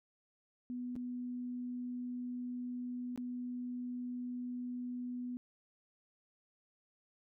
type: tone with dropouts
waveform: sine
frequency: 246.9 Hz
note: B3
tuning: in tune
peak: -38 dBFS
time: 0.7-5.37 s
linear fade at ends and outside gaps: 0 ms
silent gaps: 0.955-0.963 / 3.16-3.176 s
effects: none